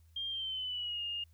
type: tone with pitch glide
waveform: sine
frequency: 3200 to 2834 Hz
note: G7 to F7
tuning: +35 to +25 cents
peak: -35 dBFS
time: 0.16-1.24 s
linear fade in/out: 5 ms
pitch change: -210 cents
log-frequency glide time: 0.28-1.03 s
effects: added 81 Hz sine -59 dBFS peak until 1.33 s + white hiss -75 dBFS RMS until 1.33 s